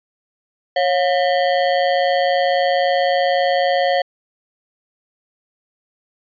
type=ring-modulated tone; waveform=square; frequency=631 Hz; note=D#5; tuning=24 cents sharp; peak=-12 dBFS; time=0.76-4.02 s; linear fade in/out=5 ms; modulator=81.9 Hz; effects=resampled to 11025 Hz